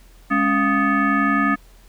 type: tone with frequency modulation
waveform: sine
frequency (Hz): 763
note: G5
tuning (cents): -47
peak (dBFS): -15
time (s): 0.3-1.56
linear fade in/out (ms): 20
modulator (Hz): 485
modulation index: 2.3
effects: added 41 Hz sine -46 dBFS peak until 1.88 s + pink hiss -54 dBFS RMS until 1.88 s